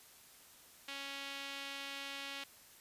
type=tone with band-pass filter; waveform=sawtooth; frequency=277.2 Hz; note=C#4; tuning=in tune; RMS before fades=-45 dBFS; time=0.88-2.44 s; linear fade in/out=5 ms; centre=3100 Hz; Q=1.6; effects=white hiss -60 dBFS RMS until 2.8 s + resampled to 32000 Hz